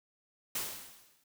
white noise with exponential decay, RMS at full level -33 dBFS, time 0.55-1.24 s, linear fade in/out 5 ms, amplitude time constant 150 ms, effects none

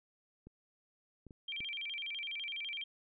clicks, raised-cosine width 3 ms, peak -39 dBFS, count 4, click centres 0.47 / 1.267 / 1.308 / 1.605 s
sine tone with vibrato, 2731 Hz, F7, 39 cents flat, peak -38 dBFS, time 1.48-2.84 s, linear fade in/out 5 ms, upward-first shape square, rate 12 Hz, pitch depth 270 cents each way
effects none

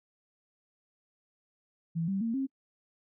sine tone with pitch steps, 165.4 / 194.44 / 228.6 / 268.7 Hz, E3 / G3 / A#3 / C4, +6 / -14 / -34 / +46 cents, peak -28 dBFS, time 1.95-2.47 s, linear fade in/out 20 ms, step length 130 ms, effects noise-tail reverb RT60 0.1 s tail -25 dB re dry

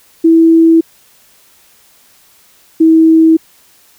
sine tone pair in turn, 327.8 / 322.5 Hz, E4 / E4, -10 / -38 cents, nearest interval unison, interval 28 cents, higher first, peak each -3 dBFS, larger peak neither, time 0.24-0.81 / 2.8-3.37 s, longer neither, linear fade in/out 10 ms, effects white hiss -47 dBFS RMS until 3.98 s

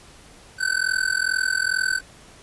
square tone with amplitude modulation, 1526 Hz, G6, 47 cents flat, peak -17 dBFS, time 0.58-2.01 s, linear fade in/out 50 ms, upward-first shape sine, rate 42.3 Hz, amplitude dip 95%, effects pink hiss -48 dBFS RMS until 2.42 s + resampled to 24000 Hz

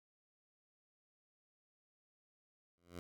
10% pulse tone with exponential growth, 87 Hz, F2, 6 cents flat, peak -35 dBFS, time 2.78-2.99 s, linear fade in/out 0 ms, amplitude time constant 45 ms, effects none

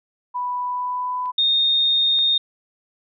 sine tone with pitch glide, 987.8 to 998.7 Hz, B5 to B5, 0 to +19 cents, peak -22 dBFS, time 0.34-1.32 s, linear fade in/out 20 ms, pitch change +19 cents, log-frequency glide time 0.59-1.18 s
clicks, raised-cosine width 0.3 ms, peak -33 / -23 dBFS, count 2, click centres 1.258 / 2.189 s
sine tone, 3681 Hz, A#7, 23 cents flat, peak -15 dBFS, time 1.38-2.38 s, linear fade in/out 5 ms
effects none

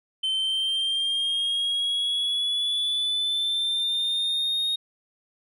sine linear sweep, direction up, 3079 to 3729 Hz, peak -20 dBFS, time 0.23-4.76 s, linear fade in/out 10 ms, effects tanh soft clip ceiling -22 dBFS

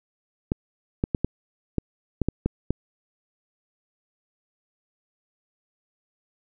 clicks, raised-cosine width 3 ms, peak -9 dBFS, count 9, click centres 0.519 / 1.039 / 1.148 / 1.246 / 1.783 / 2.217 / 2.286 / 2.46 / 2.706 s, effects none

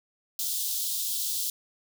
white high-pass noise, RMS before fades -30 dBFS, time 0.39-1.5 s, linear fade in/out 2 ms, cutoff 3300 Hz, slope 48 dB/octave, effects none

